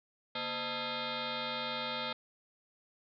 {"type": "tone with frequency modulation", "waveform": "sine", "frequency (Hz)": 1361, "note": "F6", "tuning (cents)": -45, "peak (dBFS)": -34, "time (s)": [0.35, 2.13], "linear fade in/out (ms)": 5, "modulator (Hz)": 375, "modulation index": 7.3, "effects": []}